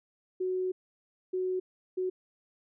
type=tone bursts at uneven times; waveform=sine; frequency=370 Hz; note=F#4; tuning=in tune; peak=-28 dBFS; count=3; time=0.4-0.72 / 1.33-1.6 / 1.97-2.1 s; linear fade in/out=10 ms; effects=none